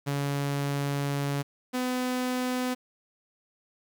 sawtooth tone pair in turn, 141.5 / 252.1 Hz, C#3 / B3, +36 / +36 cents, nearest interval minor seventh, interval 1000 cents, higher second, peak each -23 / -23 dBFS, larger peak neither, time 0.06-1.43 / 1.73-2.75 s, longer first, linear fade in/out 20 ms, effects 10-bit

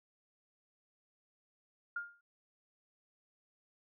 sine tone with exponential decay, 1411 Hz, F6, 17 cents sharp, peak -33 dBFS, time 1.96-2.21 s, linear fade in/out 5 ms, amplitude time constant 54 ms, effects none

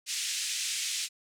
white band-pass noise, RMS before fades -33 dBFS, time 0.06-1.09 s, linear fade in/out 50 ms, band 2200 to 8200 Hz, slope 24 dB/octave, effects none

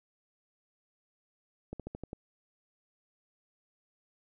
slowing click train, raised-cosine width 2 ms, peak -26 dBFS, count 6, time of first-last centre 1.73-2.131 s, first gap 67 ms, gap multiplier 1.09, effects none

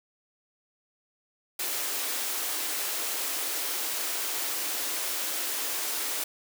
white high-pass noise, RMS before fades -31 dBFS, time 1.59-6.24 s, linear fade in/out 5 ms, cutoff 270 Hz, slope 48 dB/octave, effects none

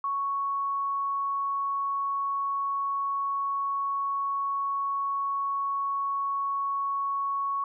sine tone, 1110 Hz, C#6, 2 cents sharp, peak -26 dBFS, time 0.04-7.64 s, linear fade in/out 2 ms, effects none

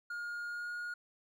triangle tone with pitch glide, 1423 to 1434.6 Hz, F6 to F6, +32 to +46 cents, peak -36 dBFS, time 0.1-0.94 s, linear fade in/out 5 ms, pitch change +14 cents, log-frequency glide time 0.48-0.7 s, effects none

